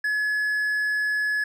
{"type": "tone", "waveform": "triangle", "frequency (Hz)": 1700, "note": "G#6", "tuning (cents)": 40, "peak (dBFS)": -20, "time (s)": [0.04, 1.44], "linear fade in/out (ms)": 5, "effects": []}